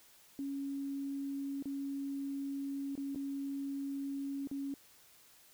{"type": "tone with dropouts", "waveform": "sine", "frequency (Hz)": 277.2, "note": "C#4", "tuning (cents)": 0, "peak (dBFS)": -36, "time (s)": [0.39, 4.74], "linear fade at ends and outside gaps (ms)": 1, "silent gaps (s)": [[1.625, 1.656], [2.954, 2.977], [3.148, 3.158], [4.473, 4.513]], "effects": ["white hiss -62 dBFS RMS until 5.53 s"]}